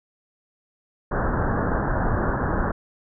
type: low-pass noise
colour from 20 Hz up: pink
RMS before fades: -23 dBFS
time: 1.11-2.72 s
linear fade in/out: 10 ms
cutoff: 1700 Hz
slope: 96 dB/octave
effects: none